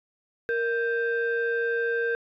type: tone pair together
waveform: sine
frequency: 466.2 / 1573.1 Hz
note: A#4 / G6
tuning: 0 / +6 cents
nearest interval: octave + major sixth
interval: 2106 cents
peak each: -24 / -26 dBFS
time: 0.49-2.15 s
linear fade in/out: 0 ms
effects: tanh soft clip ceiling -19 dBFS